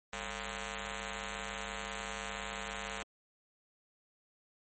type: ring-modulated tone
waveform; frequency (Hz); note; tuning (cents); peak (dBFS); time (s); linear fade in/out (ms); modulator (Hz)
5% pulse; 250; B3; +21; -24; 0.13-3.03; 0; 303
effects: MP3 32 kbps